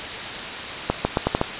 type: accelerating click train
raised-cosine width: 1 ms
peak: -4 dBFS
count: 6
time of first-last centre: 0.9-1.414 s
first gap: 150 ms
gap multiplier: 0.81
effects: white hiss -29 dBFS RMS until 1.59 s + resampled to 8000 Hz